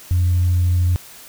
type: tone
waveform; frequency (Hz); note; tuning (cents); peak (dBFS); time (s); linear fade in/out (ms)
sine; 88.7; F2; +27; -12; 0.11-0.96; 0
effects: tanh soft clip ceiling -10 dBFS + white hiss -41 dBFS RMS until 1.28 s